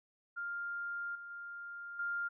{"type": "tone with level steps", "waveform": "sine", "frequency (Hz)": 1400, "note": "F6", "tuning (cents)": 4, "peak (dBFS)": [-37, -45, -43, -34], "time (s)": [0.36, 2.29], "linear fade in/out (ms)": 20, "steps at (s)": [1.15, 1.3, 1.99], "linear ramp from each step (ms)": 5, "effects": []}